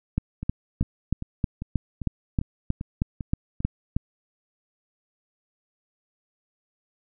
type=two click trains; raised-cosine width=5 ms; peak=-19 / -10 dBFS; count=9 / 13; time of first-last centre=0.43-3.605 / 0.18-3.965 s; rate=2.52 / 3.17 Hz; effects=none

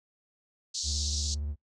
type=band-pass noise; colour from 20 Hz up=pink; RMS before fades=-34 dBFS; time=0.74-1.35 s; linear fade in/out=10 ms; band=4000 to 7100 Hz; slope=48 dB/octave
type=tone with vibrato; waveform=triangle; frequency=73.42 Hz; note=D2; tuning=in tune; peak=-29 dBFS; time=0.83-1.56 s; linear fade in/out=50 ms; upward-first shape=sine; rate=17 Hz; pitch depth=69 cents each way
effects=noise-tail reverb RT60 0.1 s tail -21 dB re dry

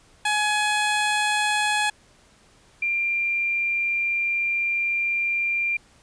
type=tone pair in turn; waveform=15% pulse / sine; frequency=842 / 2382 Hz; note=G#5 / D7; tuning=+24 / +24 cents; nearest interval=octave + tritone; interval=1800 cents; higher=second; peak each=-14 / -21 dBFS; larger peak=first; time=0.25-1.9 / 2.82-5.77 s; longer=second; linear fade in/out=5 ms; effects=pink hiss -56 dBFS RMS until 6.02 s + resampled to 22050 Hz

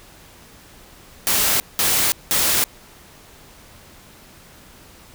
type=noise bursts; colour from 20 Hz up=white; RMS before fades=-18 dBFS; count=3; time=1.27-2.64 s; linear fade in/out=0 ms; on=330 ms; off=190 ms; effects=pink hiss -46 dBFS RMS until 5.14 s

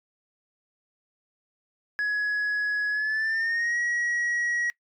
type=tone with pitch glide; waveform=sine; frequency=1681 to 1908.8 Hz; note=G#6 to A#6; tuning=+20 to +41 cents; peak=-21 dBFS; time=1.99-4.7 s; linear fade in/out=0 ms; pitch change=+221 cents; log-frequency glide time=2.9-3.78 s; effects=noise-tail reverb RT60 0.1 s tail -24 dB re dry + tanh soft clip ceiling -23 dBFS

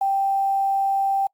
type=tone with quantisation; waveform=sine; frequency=784 Hz; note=G5; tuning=in tune; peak=-18 dBFS; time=0.01-1.27 s; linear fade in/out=5 ms; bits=8; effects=noise-tail reverb RT60 0.1 s tail -25 dB re dry + Opus 48 kbps

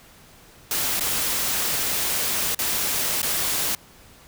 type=noise with dropouts; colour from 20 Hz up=white; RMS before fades=-24 dBFS; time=0.71-3.75 s; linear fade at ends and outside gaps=1 ms; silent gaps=0.996-1.008 / 2.547-2.59 / 3.218-3.229 s; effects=pink hiss -50 dBFS RMS until 4.27 s

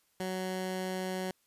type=tone; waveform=15% pulse; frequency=186.1 Hz; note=F#3; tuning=10 cents sharp; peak=-27 dBFS; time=0.2-1.31 s; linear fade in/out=2 ms; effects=white hiss -72 dBFS RMS until 1.46 s + resampled to 32000 Hz

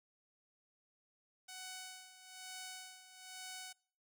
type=tone with tremolo; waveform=5% pulse; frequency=746 Hz; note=F#5; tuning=14 cents sharp; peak=-34 dBFS; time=1.48-3.73 s; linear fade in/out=10 ms; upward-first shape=sine; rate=1.1 Hz; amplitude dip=75%; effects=noise-tail reverb RT60 0.5 s tail -25 dB re dry

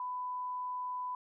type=tone; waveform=sine; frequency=998 Hz; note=B5; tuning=18 cents sharp; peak=-35 dBFS; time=0-1.15 s; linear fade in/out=2 ms; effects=none

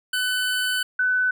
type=tone pair in turn; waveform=25% pulse / sine; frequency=1503 / 1503 Hz; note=F#6 / F#6; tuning=+27 / +27 cents; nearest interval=unison; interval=0 cents; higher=neither; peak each=-18 dBFS; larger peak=neither; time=0.13-0.83 / 0.99-1.31 s; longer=first; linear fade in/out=5 ms; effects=none

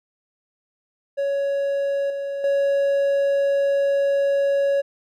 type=tone with level steps; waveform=triangle; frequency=558 Hz; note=C#5; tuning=11 cents sharp; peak=-18 / -23 / -15 dBFS; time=1.17-4.82 s; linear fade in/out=20 ms; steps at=2.1 / 2.44 s; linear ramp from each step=2 ms; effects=none

